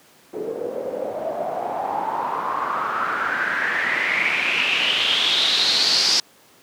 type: noise with low-pass filter sweep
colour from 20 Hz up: white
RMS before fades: -22 dBFS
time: 0.33-6.2 s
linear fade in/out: 2 ms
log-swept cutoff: 420 to 5100 Hz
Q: 6.5
effects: pink hiss -52 dBFS RMS until 6.62 s + high-pass 200 Hz 12 dB/octave